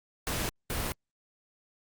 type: noise bursts at uneven times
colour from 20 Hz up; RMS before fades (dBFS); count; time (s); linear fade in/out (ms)
pink; -32; 2; 0.27-0.49 / 0.7-0.92; 0
effects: Opus 48 kbps